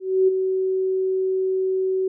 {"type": "tone with ADSR envelope", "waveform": "sine", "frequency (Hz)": 377.4, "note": "F#4", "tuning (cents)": 34, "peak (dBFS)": -12, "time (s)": [0, 2.08], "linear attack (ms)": 280, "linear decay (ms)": 14, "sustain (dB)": -7, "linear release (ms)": 4, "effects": []}